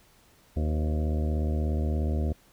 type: harmonic tone with a mistuned harmonic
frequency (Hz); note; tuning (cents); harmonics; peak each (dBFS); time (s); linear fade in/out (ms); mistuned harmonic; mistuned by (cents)
76.8; D#2; -22; 1 / 2 / 3 / 4 / 5 / 6 / 7 / 8 / 9; -25 / -36 / -34 / -39 / -40 / -44 / -43 / -44 / -45; 0.56-2.33; 10; 6; +88
effects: pink hiss -60 dBFS RMS until 2.52 s